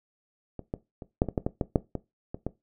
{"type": "clicks", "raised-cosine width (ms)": 2, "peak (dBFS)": [-23, -17, -25, -7, -17, -12, -13, -12, -7, -17, -21, -16], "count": 12, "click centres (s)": [0.593, 0.739, 1.022, 1.219, 1.287, 1.378, 1.465, 1.612, 1.758, 1.953, 2.345, 2.466], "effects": ["noise-tail reverb RT60 0.2 s tail -17 dB re dry"]}